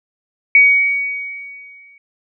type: tone with exponential decay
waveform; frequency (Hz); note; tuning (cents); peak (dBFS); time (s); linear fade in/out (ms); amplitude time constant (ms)
sine; 2251; C#7; +26; -4; 0.55-1.98; 2; 310
effects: none